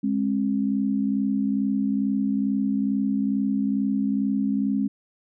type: tone pair together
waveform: sine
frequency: 206.7 / 269 Hz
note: G#3 / C4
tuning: -8 / +48 cents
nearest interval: perfect fourth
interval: 456 cents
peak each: -23 / -24 dBFS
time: 0.03-4.88 s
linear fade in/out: 10 ms
effects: none